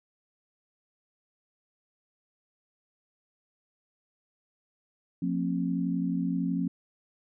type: tone cluster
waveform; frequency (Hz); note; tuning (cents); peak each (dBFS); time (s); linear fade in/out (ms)
sine; 177 / 229.4 / 268; F3 / A#3 / C4; +23 / -28 / +42; -29 / -34 / -30; 5.22-6.68; 5
effects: none